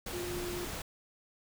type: tone in noise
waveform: sine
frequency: 353.2 Hz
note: F4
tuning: 20 cents sharp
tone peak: -37 dBFS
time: 0.13-0.65 s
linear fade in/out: 5 ms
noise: pink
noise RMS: -40 dBFS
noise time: 0.06-0.82 s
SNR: 0 dB
effects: none